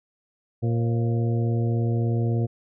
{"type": "harmonic tone with a mistuned harmonic", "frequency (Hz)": 116.54, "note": "A#2", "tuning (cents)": 0, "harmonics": [1, 2, 3, 4, 5, 6], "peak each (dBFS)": [-21, -30, -32, -34, -40, -40], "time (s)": [0.62, 2.47], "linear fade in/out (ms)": 20, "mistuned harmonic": 5, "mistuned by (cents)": -110, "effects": []}